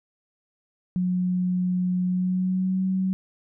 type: tone with pitch glide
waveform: sine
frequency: 181.4 to 188.34 Hz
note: F#3 to F#3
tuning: -34 to +31 cents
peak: -21 dBFS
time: 0.96-3.13 s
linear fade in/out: 0 ms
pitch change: +65 cents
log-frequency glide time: 2.05-2.84 s
effects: none